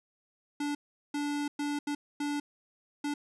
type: tone bursts at uneven times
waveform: square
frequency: 290.7 Hz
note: D4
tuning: 18 cents flat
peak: -31 dBFS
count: 6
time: 0.6-0.75 / 1.14-1.48 / 1.59-1.79 / 1.87-1.95 / 2.2-2.4 / 3.04-3.14 s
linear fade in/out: 5 ms
effects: resampled to 24000 Hz + 12-bit